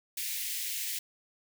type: high-pass noise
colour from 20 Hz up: white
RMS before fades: -35 dBFS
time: 0.17-0.99 s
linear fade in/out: 5 ms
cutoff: 1900 Hz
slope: 48 dB/octave
effects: none